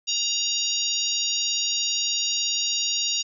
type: harmonic tone with a mistuned harmonic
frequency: 938 Hz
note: A#5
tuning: 11 cents sharp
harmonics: 3 / 4 / 5 / 6 / 7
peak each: -29 / -29 / -29 / -29 / -29 dBFS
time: 0.07-3.23 s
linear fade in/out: 20 ms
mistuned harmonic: 7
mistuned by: +50 cents
effects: none